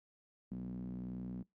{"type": "tone with band-pass filter", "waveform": "sawtooth", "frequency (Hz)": 61.74, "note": "B1", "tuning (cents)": 0, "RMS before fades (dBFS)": -43, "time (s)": [0.51, 1.43], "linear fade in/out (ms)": 10, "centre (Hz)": 210, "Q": 7.7, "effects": ["noise-tail reverb RT60 0.2 s tail -25 dB re dry"]}